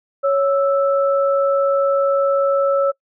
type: tone pair together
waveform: sine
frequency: 554.4 / 1318.6 Hz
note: C#5 / E6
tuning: 0 / 0 cents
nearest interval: octave + minor third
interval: 1500 cents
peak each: -14 / -21 dBFS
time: 0.23-2.92 s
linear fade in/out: 20 ms
effects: noise-tail reverb RT60 0.1 s tail -24 dB re dry